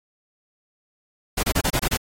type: noise bursts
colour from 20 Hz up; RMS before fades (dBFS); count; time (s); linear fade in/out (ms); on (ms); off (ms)
pink; -22; 7; 1.37-1.973; 10; 63; 27
effects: AAC 48 kbps